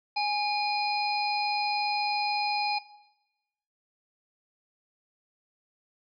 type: harmonic tone with a mistuned harmonic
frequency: 830.6 Hz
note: G#5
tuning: in tune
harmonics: 1 / 3 / 5 / 6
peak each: -27 / -32 / -34 / -35 dBFS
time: 0.16-2.79 s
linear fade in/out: 10 ms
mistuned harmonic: 3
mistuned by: -39 cents
effects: noise-tail reverb RT60 1.0 s tail -18 dB re dry